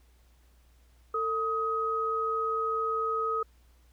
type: tone pair together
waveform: sine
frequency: 447.8 / 1261.5 Hz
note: A4 / D#6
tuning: +30 / +23 cents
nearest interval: octave + tritone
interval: 1793 cents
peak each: -32 / -28 dBFS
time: 1.14-3.43 s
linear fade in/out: 5 ms
effects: added 60 Hz sine -58 dBFS peak until 3.92 s + pink hiss -68 dBFS RMS until 3.92 s

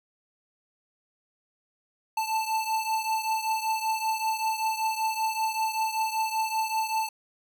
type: beating tone pair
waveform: square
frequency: 880 / 885.2 Hz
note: A5 / A5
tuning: 0 / +10 cents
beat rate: 5.2 Hz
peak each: -28 / -32 dBFS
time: 2.17-7.09 s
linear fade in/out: 5 ms
effects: none

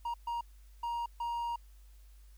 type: tone bursts at uneven times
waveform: triangle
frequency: 942 Hz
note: A#5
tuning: 18 cents sharp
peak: -31 dBFS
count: 4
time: 0.05-0.14 / 0.27-0.41 / 0.83-1.06 / 1.2-1.56 s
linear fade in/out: 5 ms
effects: added 50 Hz sine -53 dBFS peak until 2.37 s + white hiss -69 dBFS RMS until 2.37 s

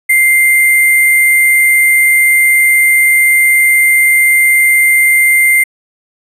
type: tone with sample-and-hold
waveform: sine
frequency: 2093 Hz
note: C7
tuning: in tune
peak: -5 dBFS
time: 0.09-5.64 s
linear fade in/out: 10 ms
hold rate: 11025 Hz
effects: resampled to 32000 Hz

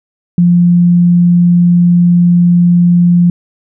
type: tone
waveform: sine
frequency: 174.61 Hz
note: F3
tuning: in tune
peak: -4 dBFS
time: 0.38-3.3 s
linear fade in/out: 2 ms
effects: none

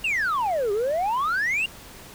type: exponential two-way sweep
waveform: sine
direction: down then up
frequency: 2859 to 392 to 2859 Hz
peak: -19 dBFS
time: 0.04-1.66 s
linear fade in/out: 5 ms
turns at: 0.72 s
effects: tanh soft clip ceiling -20 dBFS + pink hiss -44 dBFS RMS until 2.14 s

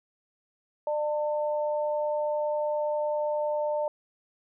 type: tone pair together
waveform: sine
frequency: 599 / 897.5 Hz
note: D5 / A5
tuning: +34 / +34 cents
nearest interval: perfect fifth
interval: 700 cents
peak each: -26 / -33 dBFS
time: 0.87-3.88 s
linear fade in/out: 2 ms
effects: none

